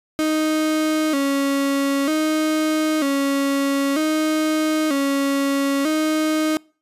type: tone with vibrato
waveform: 35% pulse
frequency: 293.7 Hz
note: D4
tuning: in tune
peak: -16 dBFS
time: 0.19-6.57 s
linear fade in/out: 0 ms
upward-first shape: square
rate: 0.53 Hz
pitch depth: 100 cents each way
effects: noise-tail reverb RT60 0.4 s tail -26 dB re dry + resampled to 32000 Hz